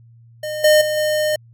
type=tone with level steps; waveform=square; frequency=610 Hz; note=D#5; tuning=34 cents flat; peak=-24 / -10 / -19 / -17 dBFS; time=0.43-1.36 s; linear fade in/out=5 ms; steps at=0.64 / 0.81 / 0.97 s; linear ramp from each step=5 ms; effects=added 116 Hz sine -44 dBFS peak until 1.53 s + AAC 64 kbps